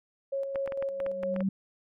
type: tone with tremolo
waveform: sine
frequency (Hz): 548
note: C#5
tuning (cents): -20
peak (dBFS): -28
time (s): 0.32-1.43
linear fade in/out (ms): 10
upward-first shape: square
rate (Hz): 4.4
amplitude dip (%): 40
type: clicks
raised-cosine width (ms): 0.5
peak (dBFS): -23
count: 9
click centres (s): 0.558 / 0.676 / 0.722 / 0.825 / 1.002 / 1.064 / 1.234 / 1.363 / 1.406
type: tone with exponential growth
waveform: sine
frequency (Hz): 193.1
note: G3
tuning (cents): -26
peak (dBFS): -23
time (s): 0.89-1.49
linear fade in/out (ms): 5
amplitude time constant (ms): 130
effects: none